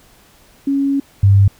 sine tone pair in turn, 277.1 / 98.94 Hz, C#4 / G2, -1 / +17 cents, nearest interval octave + tritone, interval 1782 cents, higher first, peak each -13 / -6 dBFS, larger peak second, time 0.67-1 / 1.23-1.48 s, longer first, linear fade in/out 5 ms, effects pink hiss -49 dBFS RMS until 1.59 s

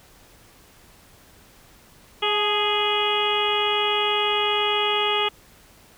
harmonic tone with a mistuned harmonic, 415.3 Hz, G#4, in tune, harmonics 1 / 2 / 3 / 4 / 5 / 6 / 7 / 8, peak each -26 / -27 / -27 / -37 / -31 / -30 / -26 / -27 dBFS, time 2.22-5.29 s, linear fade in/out 10 ms, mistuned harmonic 2, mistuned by +33 cents, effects pink hiss -52 dBFS RMS until 5.97 s

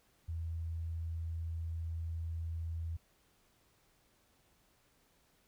sine tone, 82.41 Hz, E2, in tune, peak -36 dBFS, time 0.28-2.97 s, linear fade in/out 10 ms, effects pink hiss -71 dBFS RMS until 5.47 s

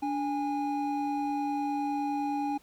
triangle tone pair together, 290.1 / 820.5 Hz, D4 / G#5, -21 / -21 cents, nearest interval octave + tritone, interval 1800 cents, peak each -29 / -29 dBFS, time 0.02-2.58 s, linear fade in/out 10 ms, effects pink hiss -62 dBFS RMS until 2.62 s

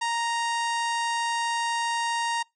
harmonic tone, 932.3 Hz, A#5, in tune, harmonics 1 / 2 / 3 / 4 / 5 / 6 / 7 / 8 / 9 / 10, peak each -26 / -32 / -36 / -38 / -40 / -42 / -43 / -44 / -45 / -46 dBFS, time 0.01-2.43 s, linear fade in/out 10 ms, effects noise-tail reverb RT60 0.2 s tail -26 dB re dry

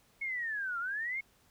sine linear two-way sweep, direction down then up, 2199 to 1353 to 2199 Hz, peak -33 dBFS, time 0.21-1.21 s, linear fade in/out 10 ms, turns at 0.79 s, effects pink hiss -67 dBFS RMS until 1.5 s

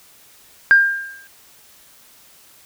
sine tone with exponential decay, 1600 Hz, G6, 35 cents sharp, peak -4 dBFS, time 0.71-1.27 s, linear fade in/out 0 ms, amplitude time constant 120 ms, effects tanh soft clip ceiling -1 dBFS + white hiss -49 dBFS RMS until 2.65 s

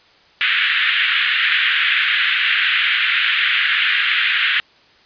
pink band-pass noise, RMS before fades -17 dBFS, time 0.41-4.6 s, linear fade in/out 0 ms, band 1500 to 3400 Hz, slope 48 dB/octave, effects white hiss -51 dBFS RMS until 5.05 s + resampled to 11025 Hz

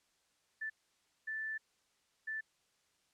sine tone bursts at uneven times, 1760 Hz, A6, in tune, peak -37 dBFS, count 3, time 0.61-0.7 / 1.27-1.58 / 2.27-2.41 s, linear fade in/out 10 ms, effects white hiss -75 dBFS RMS until 3.13 s + low-pass 8000 Hz 12 dB/octave

